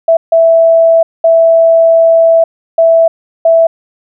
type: tone bursts at uneven times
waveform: sine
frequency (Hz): 659.3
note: E5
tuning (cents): 0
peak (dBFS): -3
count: 5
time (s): 0.08-0.17 / 0.32-1.03 / 1.24-2.44 / 2.78-3.08 / 3.45-3.67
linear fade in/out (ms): 5
effects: none